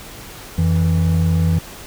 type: tone pair together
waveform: triangle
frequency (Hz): 87.88 / 163.8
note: F2 / E3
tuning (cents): +11 / -11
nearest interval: major seventh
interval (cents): 1078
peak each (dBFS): -14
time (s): 0.58-1.59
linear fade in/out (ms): 5
effects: pink hiss -36 dBFS RMS until 1.86 s